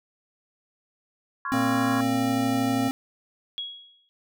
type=chord; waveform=sine; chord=Db major seventh; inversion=third; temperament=just; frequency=1039.4 / 1108.7 / 1385.9 / 1663.1 Hz; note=C6 / Db6 / F6 / Ab6; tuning=-12 / 0 / -14 / +2 cents; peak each=-34 / -31 / -35 / -34 dBFS; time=1.45-2.01 s; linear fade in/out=2 ms
type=tone; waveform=square; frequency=265.6 Hz; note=C4; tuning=26 cents sharp; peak=-24 dBFS; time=1.52-2.91 s; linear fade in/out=0 ms
type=harmonic tone; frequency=116.54 Hz; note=A#2; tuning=in tune; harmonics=1 / 2 / 4 / 5 / 6; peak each=-32 / -30 / -38 / -38 / -32 dBFS; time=1.53-2.89 s; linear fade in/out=10 ms
type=tone with exponential decay; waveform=sine; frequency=3322 Hz; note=G#7; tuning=in tune; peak=-27 dBFS; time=3.58-4.09 s; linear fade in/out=0 ms; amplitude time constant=110 ms
effects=none